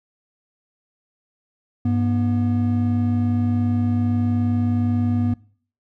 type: tone pair together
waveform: triangle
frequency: 100.4 / 241.8 Hz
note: G2 / B3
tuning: +42 / -36 cents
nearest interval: octave + minor third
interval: 1522 cents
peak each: -18 dBFS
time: 1.85-5.34 s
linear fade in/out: 5 ms
effects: noise-tail reverb RT60 0.5 s tail -23 dB re dry